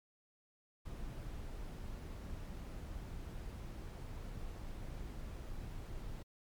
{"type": "noise", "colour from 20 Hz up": "brown", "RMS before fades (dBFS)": -45, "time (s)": [0.85, 6.23], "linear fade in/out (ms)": 10, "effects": ["MP3 96 kbps"]}